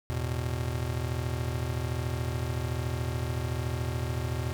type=chord; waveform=square; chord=E suspended fourth; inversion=none; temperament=just; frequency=82.41 / 109.88 / 123.61 Hz; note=E2 / A2 / B2; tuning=0 / -2 / +2 cents; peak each=-34 / -37 / -33 dBFS; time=0.1-4.53 s; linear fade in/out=0 ms; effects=none